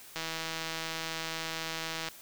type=click train; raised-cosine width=0.2 ms; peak=-18 dBFS; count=313; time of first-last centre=0.16-2.086 s; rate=162 Hz; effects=white hiss -51 dBFS RMS until 2.21 s